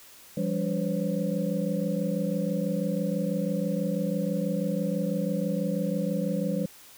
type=tone cluster; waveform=sine; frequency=171.4 / 197.5 / 288.1 / 507 / 547 Hz; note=F3 / G3 / D4 / B4 / C#5; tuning=-32 / +13 / -33 / +45 / -23 cents; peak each=-30 / -29 / -35 / -33 / -35 dBFS; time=0.37-6.66 s; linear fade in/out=5 ms; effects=white hiss -51 dBFS RMS until 6.97 s